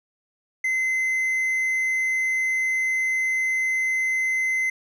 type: tone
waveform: triangle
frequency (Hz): 2056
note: C7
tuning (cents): -31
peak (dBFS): -19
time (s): 0.64-4.7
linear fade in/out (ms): 5
effects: none